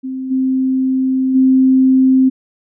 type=tone with level steps; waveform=sine; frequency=261.6 Hz; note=C4; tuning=in tune; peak=-20 / -12 / -7 dBFS; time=0.03-2.3 s; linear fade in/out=20 ms; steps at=0.3 / 1.34 s; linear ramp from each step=20 ms; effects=none